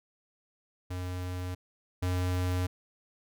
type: tone pair in turn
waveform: square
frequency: 90.6 / 90.6 Hz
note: F#2 / F#2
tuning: -36 / -36 cents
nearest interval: unison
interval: 0 cents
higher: neither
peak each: -34 / -28 dBFS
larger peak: second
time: 0.9-1.55 / 2.02-2.67 s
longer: neither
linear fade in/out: 10 ms
effects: none